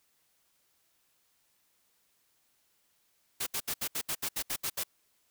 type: noise bursts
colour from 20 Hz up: white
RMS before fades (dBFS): -33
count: 11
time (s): 3.4-4.837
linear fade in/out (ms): 10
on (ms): 67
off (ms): 70
effects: white hiss -72 dBFS RMS until 5.3 s